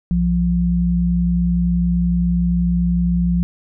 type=tone pair together; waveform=sine; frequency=61.73 / 174.61 Hz; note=B1 / F3; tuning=0 / 0 cents; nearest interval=octave + tritone; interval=1800 cents; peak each=-20 / -15 dBFS; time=0.11-3.43 s; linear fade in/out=0 ms; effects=none